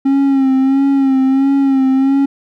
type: tone with vibrato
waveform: triangle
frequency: 270 Hz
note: C#4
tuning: 45 cents flat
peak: -7 dBFS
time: 0.05-2.26 s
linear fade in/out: 10 ms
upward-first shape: sine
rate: 1.5 Hz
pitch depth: 42 cents each way
effects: none